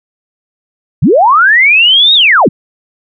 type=linear two-way sweep; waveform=sine; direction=up then down; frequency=96.3 to 3817 to 96.3 Hz; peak=-3 dBFS; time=1.02-2.49 s; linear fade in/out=10 ms; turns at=2.14 s; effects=none